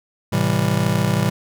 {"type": "chord", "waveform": "square", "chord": "A minor seventh", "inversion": "none", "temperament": "just", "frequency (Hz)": [110, 132, 165, 198], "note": ["A2", "C3", "E3", "G3"], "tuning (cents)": [0, 16, 2, 18], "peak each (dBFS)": -23, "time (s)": [0.32, 1.3], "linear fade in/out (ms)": 10, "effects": []}